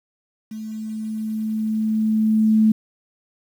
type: tone with level ramp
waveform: sine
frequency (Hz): 217.9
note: A3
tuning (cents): -17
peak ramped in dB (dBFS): -29 to -11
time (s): 0.51-2.72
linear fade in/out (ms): 5
effects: 8-bit